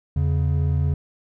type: tone pair together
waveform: triangle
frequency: 83.36 / 140 Hz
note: E2 / C#3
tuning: +20 / +18 cents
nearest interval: major sixth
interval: 898 cents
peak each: -18 / -20 dBFS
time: 0.16-0.94 s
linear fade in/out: 5 ms
effects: none